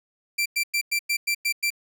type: tone bursts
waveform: sawtooth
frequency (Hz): 2352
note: D7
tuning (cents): +2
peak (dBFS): -18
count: 8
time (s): 0.38-1.704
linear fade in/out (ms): 10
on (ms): 78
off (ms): 100
effects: none